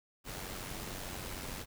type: noise with amplitude modulation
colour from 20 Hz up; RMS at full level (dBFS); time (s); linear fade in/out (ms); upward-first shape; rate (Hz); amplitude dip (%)
pink; -40; 0.24-1.66; 50; sine; 93.3; 50
effects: none